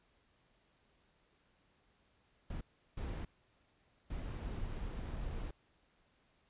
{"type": "noise bursts at uneven times", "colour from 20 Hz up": "brown", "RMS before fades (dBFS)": -41, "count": 3, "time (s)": [[2.5, 2.61], [2.97, 3.25], [4.1, 5.51]], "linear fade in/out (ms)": 5, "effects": ["pink hiss -73 dBFS RMS until 6.49 s", "resampled to 8000 Hz"]}